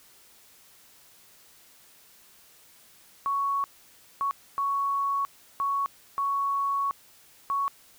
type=tone bursts at uneven times; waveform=sine; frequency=1113 Hz; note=C#6; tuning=7 cents sharp; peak=-24 dBFS; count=6; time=3.26-3.64 / 4.21-4.31 / 4.58-5.25 / 5.6-5.86 / 6.18-6.91 / 7.5-7.68 s; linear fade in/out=0 ms; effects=white hiss -56 dBFS RMS until 7.98 s